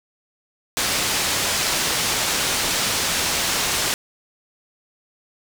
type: low-pass noise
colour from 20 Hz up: white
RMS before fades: -22 dBFS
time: 0.77-3.94 s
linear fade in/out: 0 ms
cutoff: 7200 Hz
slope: 12 dB/octave
effects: none